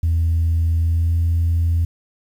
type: tone with pitch glide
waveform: sine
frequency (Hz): 82.6 to 83.9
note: E2 to E2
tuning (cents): +4 to +31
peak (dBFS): -13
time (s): 0.03-1.85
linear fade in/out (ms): 5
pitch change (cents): +27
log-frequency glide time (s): 0.8-1.16
effects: tanh soft clip ceiling -12 dBFS + 8-bit